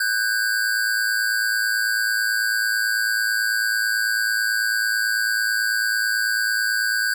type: tone pair together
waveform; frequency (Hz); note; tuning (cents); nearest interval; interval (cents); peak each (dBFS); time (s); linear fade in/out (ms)
square; 1500 / 1609.1; F#6 / G6; +23 / +45; minor second; 122; -23; 0-7.14; 5
effects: none